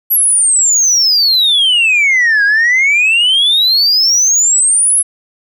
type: exponential two-way sweep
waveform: sine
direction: down then up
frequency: 11870 to 1612 to 11030 Hz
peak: -5 dBFS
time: 0.1-5.03 s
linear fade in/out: 20 ms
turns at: 2.44 s
effects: tanh soft clip ceiling -6 dBFS